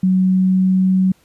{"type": "tone with pitch glide", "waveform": "sine", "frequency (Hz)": [186.4, 187.59], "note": ["F#3", "F#3"], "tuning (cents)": [13, 24], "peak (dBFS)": -11, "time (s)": [0.03, 1.12], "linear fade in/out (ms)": 5, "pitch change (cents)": 11, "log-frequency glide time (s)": [0.18, 0.93], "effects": ["pink hiss -56 dBFS RMS until 1.24 s", "resampled to 32000 Hz"]}